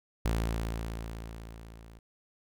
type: tone with level ramp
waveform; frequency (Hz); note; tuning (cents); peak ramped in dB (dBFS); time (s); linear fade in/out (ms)
sawtooth; 56.1; A1; +34; -22 to -46; 0.25-1.99; 5
effects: none